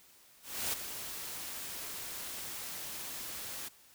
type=noise with ADSR envelope; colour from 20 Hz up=white; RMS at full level=-33 dBFS; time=0.42-3.69 s; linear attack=310 ms; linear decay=12 ms; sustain=-9 dB; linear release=14 ms; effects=white hiss -61 dBFS RMS until 3.94 s